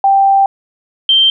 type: tone pair in turn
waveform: sine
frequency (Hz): 785 / 3140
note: G5 / G7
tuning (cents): +2 / +2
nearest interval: 2 octaves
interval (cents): 2400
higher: second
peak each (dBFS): -6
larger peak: neither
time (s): 0.04-0.46 / 1.09-1.3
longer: first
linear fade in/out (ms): 2
effects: none